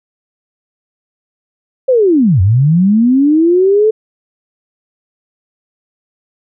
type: linear two-way sweep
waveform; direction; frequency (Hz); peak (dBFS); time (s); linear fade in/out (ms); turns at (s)
sine; down then up; 539 to 87.31 to 442.8; -6; 1.88-3.91; 10; 2.41
effects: none